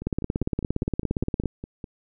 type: two click trains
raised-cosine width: 3 ms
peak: -21 / -11 dBFS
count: 10 / 25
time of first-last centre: 0.02-1.842 / 0.07-1.457 s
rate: 4.94 / 17.3 Hz
effects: none